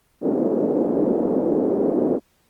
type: band-pass noise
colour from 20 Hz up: white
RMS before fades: -20 dBFS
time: 0.21-2.2 s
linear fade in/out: 50 ms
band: 230 to 450 Hz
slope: 24 dB/octave
effects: pink hiss -63 dBFS RMS until 2.49 s + Opus 24 kbps